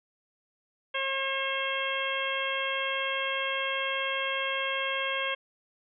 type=harmonic tone; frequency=539 Hz; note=C#5; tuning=49 cents flat; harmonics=1 / 2 / 3 / 4 / 5 / 6; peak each=-35 / -35 / -35 / -35 / -35 / -35 dBFS; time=0.94-5.35 s; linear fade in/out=10 ms; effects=none